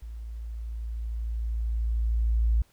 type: tone with level ramp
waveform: sine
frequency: 56.5 Hz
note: A1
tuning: 47 cents sharp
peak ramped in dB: -36 to -19 dBFS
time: 0.02-2.62 s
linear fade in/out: 5 ms
effects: pink hiss -64 dBFS RMS until 2.72 s